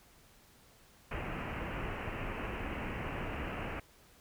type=low-pass noise; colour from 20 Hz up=pink; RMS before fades=-39 dBFS; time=1.11-3.8 s; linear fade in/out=5 ms; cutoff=2900 Hz; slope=96 dB/octave; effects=pink hiss -62 dBFS RMS until 4.2 s